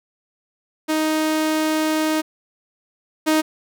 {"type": "tone pair in turn", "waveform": "sawtooth", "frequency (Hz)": [312.1, 312.1], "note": ["D#4", "D#4"], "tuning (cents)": [5, 5], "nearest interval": "unison", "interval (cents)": 0, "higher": "neither", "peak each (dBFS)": [-14, -11], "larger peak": "second", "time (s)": [[0.88, 2.22], [3.26, 3.42]], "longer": "first", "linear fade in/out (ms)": 20, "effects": []}